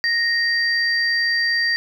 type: tone pair together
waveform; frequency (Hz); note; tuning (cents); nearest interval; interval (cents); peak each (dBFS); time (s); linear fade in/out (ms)
sine; 1864.7 / 4702; A#6 / D8; 0 / +1; octave + major third; 1601; -18 / -22; 0.04-1.76; 0
effects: 8-bit

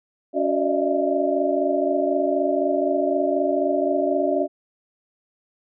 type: tone cluster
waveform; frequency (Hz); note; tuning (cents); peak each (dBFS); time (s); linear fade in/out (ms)
sine; 283.9 / 369.5 / 592 / 616 / 671; C#4 / F#4 / D5 / D#5 / E5; +41 / -2 / +14 / -17 / +31; -25; 0.33-4.48; 50
effects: none

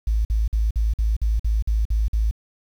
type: tone bursts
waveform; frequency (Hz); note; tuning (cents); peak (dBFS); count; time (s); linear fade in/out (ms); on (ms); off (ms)
sine; 54.2; A1; -25; -17; 10; 0.07-2.311; 5; 180; 49
effects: 8-bit

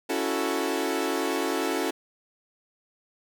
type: chord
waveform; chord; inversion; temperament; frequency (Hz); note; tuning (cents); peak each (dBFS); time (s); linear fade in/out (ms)
sawtooth; F# minor seventh; second; equal; 277.2 / 329.6 / 370 / 440; C#4 / E4 / F#4 / A4; 0 / 0 / 0 / 0; -27; 0.09-1.91; 10
effects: none

